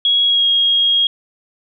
sine tone with pitch glide, 3322 to 3271 Hz, G#7 to G#7, 0 to -27 cents, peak -11 dBFS, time 0.05-1.07 s, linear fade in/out 2 ms, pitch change -27 cents, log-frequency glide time 0.25-0.46 s, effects none

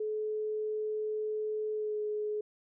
sine tone with pitch glide, 429 to 422.6 Hz, A4 to G#4, -44 to +30 cents, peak -31 dBFS, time 0-2.41 s, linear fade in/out 5 ms, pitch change -26 cents, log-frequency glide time 1.73-1.99 s, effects none

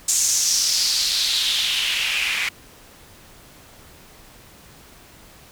white noise with band-pass filter sweep, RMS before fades -21 dBFS, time 0.08-2.49 s, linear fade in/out 5 ms, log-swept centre 7100 to 2200 Hz, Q 3.5, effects pink hiss -47 dBFS RMS until 5.51 s

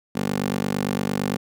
15% pulse tone with high-pass filter, 48.8 Hz, G1, 7 cents flat, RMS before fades -25 dBFS, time 0.15-1.37 s, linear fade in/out 10 ms, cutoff 230 Hz, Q 1.9, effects none

